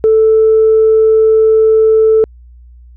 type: tone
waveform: sine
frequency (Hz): 440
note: A4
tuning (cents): 0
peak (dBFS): -4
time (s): 0.04-2.24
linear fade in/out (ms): 0
effects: tanh soft clip ceiling -1 dBFS + added 60 Hz sine -35 dBFS peak until 2.96 s